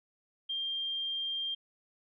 sine tone, 3190 Hz, G7, 30 cents sharp, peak -32 dBFS, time 0.49-1.55 s, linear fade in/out 10 ms, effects none

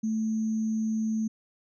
sine tone with sample-and-hold, 220 Hz, A3, in tune, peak -25 dBFS, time 0.03-1.28 s, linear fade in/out 10 ms, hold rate 6300 Hz, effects resampled to 24000 Hz

